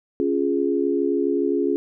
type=chord; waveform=sine; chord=Db major; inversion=none; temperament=equal with one note detuned; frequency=277.2 / 349.2 / 416.5 Hz; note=Db4 / F4 / Ab4; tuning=0 / 0 / +5 cents; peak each=-23 dBFS; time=0.2-1.76 s; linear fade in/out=0 ms; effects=none